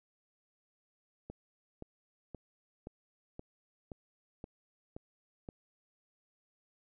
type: click train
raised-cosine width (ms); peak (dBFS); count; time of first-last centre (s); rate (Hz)
2; -30; 9; 1.3-5.488; 1.91
effects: none